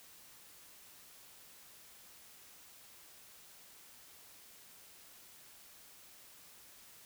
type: silence
effects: white hiss -58 dBFS RMS until 7.05 s